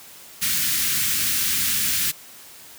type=band-stop noise; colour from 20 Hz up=white; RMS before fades=-22 dBFS; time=0.41-2.12 s; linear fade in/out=20 ms; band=270 to 1500 Hz; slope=24 dB/octave; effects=white hiss -44 dBFS RMS until 2.78 s + high-pass 60 Hz 12 dB/octave